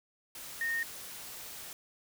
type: tone in noise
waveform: sine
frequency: 1843 Hz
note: A#6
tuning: 20 cents flat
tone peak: -30 dBFS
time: 0.61-0.83 s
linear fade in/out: 2 ms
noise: white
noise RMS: -45 dBFS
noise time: 0.35-1.73 s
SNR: +12 dB
effects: none